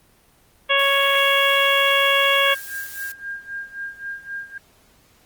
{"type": "harmonic tone", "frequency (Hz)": 554.4, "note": "C#5", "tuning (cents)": 0, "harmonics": [1, 2, 3, 4, 5, 6], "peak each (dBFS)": [-22, -22, -22, -22, -22, -22], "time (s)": [0.69, 2.55], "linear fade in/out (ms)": 20}
{"type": "noise", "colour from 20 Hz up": "blue", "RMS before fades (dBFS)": -36, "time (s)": [0.79, 3.12], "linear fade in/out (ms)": 2}
{"type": "tone with tremolo", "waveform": "sine", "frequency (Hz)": 1608, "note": "G6", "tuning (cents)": 44, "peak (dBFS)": -26, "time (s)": [2.45, 4.58], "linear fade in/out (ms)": 5, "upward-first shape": "sine", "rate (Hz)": 3.8, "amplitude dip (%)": 85}
{"effects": ["pink hiss -56 dBFS RMS until 5.25 s", "Opus 24 kbps"]}